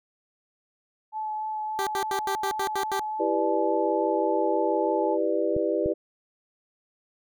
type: tone with vibrato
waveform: sine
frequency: 862 Hz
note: A5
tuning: 36 cents flat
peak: -28 dBFS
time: 1.12-5.18 s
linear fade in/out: 50 ms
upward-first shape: sine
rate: 3.5 Hz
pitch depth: 11 cents each way
type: tone bursts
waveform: 15% pulse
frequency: 392 Hz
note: G4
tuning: in tune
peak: -20 dBFS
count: 8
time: 1.79-2.994 s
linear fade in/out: 0 ms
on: 77 ms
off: 84 ms
type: chord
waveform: sine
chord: E minor seventh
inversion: none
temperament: just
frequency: 329.6 / 395.6 / 494.4 / 593.3 Hz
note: E4 / G4 / B4 / D5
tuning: 0 / +16 / +2 / +18 cents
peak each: -28 dBFS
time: 3.19-5.94 s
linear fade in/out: 20 ms
type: clicks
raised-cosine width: 5 ms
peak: -21 dBFS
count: 2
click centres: 5.565 / 5.86 s
effects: none